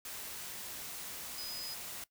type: tone in noise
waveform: sine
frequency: 5000 Hz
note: D#8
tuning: 8 cents sharp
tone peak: -41 dBFS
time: 1.38-1.74 s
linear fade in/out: 2 ms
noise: white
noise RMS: -44 dBFS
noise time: 0.05-2.04 s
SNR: 0 dB
effects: noise-tail reverb RT60 0.1 s tail -19 dB re dry